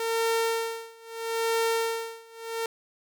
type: tone with tremolo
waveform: sawtooth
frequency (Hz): 455.5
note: A#4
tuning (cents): -40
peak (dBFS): -19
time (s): 0-2.66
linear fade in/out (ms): 2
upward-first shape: sine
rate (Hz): 0.77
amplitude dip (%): 95
effects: none